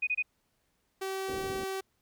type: tone bursts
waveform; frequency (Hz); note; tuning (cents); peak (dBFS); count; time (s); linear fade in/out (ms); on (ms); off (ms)
sine; 2489; D#7; 0; -26; 3; 0.02-0.226; 10; 52; 25
type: tone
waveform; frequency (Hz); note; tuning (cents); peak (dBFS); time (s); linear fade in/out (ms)
sawtooth; 384.1; G4; -35; -29; 1.01-1.81; 10
type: low-pass noise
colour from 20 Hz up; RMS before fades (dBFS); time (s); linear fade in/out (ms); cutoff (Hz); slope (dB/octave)
white; -42; 1.28-1.64; 2; 520; 48
effects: pink hiss -75 dBFS RMS until 2.01 s